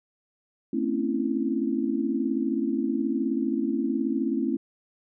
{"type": "tone cluster", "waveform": "sine", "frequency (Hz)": [223.9, 259.8, 278.7, 331.7], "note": ["A3", "C4", "C#4", "E4"], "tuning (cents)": [30, -12, 9, 11], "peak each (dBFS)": -29, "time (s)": [0.73, 4.57], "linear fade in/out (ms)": 5, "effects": []}